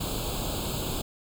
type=noise with comb filter; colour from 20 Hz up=pink; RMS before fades=-31 dBFS; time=0-1.02 s; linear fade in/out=10 ms; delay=0.26 ms; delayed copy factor=+0.95; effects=none